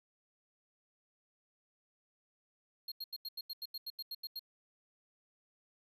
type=tone bursts; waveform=square; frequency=4248 Hz; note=C8; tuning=25 cents sharp; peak=-40 dBFS; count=13; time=2.88-4.394 s; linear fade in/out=5 ms; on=38 ms; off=85 ms; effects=none